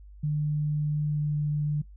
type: tone with pitch glide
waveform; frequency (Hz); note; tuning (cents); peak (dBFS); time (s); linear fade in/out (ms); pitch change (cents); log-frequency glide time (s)
sine; 150 to 148.79; D3 to D3; +37 to +23; -24; 0.23-1.82; 10; -14; 0.8-1.36
effects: noise-tail reverb RT60 0.1 s tail -19 dB re dry + added 50 Hz sine -45 dBFS peak until 1.96 s